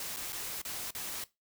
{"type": "noise with dropouts", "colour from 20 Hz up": "white", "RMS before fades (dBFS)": -39, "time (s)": [0, 1.24], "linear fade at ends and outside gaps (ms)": 2, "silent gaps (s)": [[0.163, 0.168], [0.323, 0.328], [0.617, 0.65], [0.907, 0.949]], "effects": ["noise-tail reverb RT60 0.2 s tail -18 dB re dry"]}